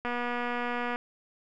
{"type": "click train", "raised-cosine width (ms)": 0.5, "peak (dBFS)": -18, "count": 221, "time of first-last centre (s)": [0.05, 0.959], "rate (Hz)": 242, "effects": []}